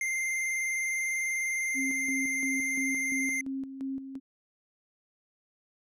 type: tone with vibrato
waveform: square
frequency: 2093 Hz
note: C7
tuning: in tune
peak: -29 dBFS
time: 0.01-3.41 s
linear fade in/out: 2 ms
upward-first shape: sine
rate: 20 Hz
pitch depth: 26 cents each way
type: tone with tremolo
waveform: sine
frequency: 268.6 Hz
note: C4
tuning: 46 cents sharp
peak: -31 dBFS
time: 1.74-4.2 s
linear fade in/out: 50 ms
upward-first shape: square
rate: 2.9 Hz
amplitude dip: 60%
effects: low-pass 12000 Hz 12 dB/octave